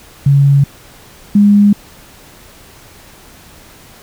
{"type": "tone pair in turn", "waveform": "sine", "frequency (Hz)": [140, 204.4], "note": ["C#3", "G#3"], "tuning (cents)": [18, -27], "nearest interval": "perfect fifth", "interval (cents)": 655, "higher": "second", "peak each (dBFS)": [-5, -4], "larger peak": "second", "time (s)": [[0.26, 0.64], [1.35, 1.73]], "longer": "neither", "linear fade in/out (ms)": 5, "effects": ["pink hiss -40 dBFS RMS until 4.02 s"]}